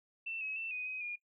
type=tone with pitch steps; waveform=sine; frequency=2678 / 2561 / 2673 / 2495 / 2522 / 2427 Hz; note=E7 / D#7 / E7 / D#7 / D#7 / D#7; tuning=+27 / +49 / +23 / +4 / +23 / -44 cents; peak=-37 dBFS; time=0.26-1.16 s; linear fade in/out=10 ms; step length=150 ms; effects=noise-tail reverb RT60 0.1 s tail -19 dB re dry